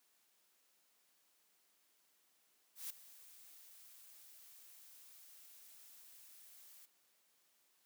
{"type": "noise with ADSR envelope", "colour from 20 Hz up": "blue", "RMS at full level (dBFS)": -43, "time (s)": [2.75, 6.86], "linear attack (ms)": 150, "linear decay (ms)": 7, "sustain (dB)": -17, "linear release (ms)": 13, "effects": ["white hiss -75 dBFS RMS until 7.85 s", "high-pass 200 Hz 12 dB/octave"]}